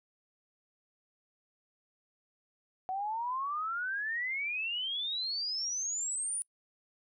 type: exponential sweep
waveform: sine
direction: up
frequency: 740 to 9760 Hz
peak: -32 dBFS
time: 2.89-6.42 s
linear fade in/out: 0 ms
effects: noise-tail reverb RT60 0.1 s tail -25 dB re dry